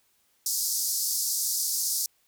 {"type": "band-pass noise", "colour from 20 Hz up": "pink", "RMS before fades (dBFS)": -28, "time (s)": [0.46, 2.06], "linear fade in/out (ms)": 2, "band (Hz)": [4800, 16000], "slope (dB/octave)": 48, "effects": ["white hiss -68 dBFS RMS until 2.27 s"]}